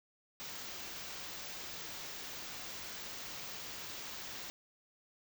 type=band-stop noise; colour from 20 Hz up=white; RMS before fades=-45 dBFS; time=0.4-4.5 s; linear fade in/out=0 ms; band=7100 to 16000 Hz; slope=48 dB/octave; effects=none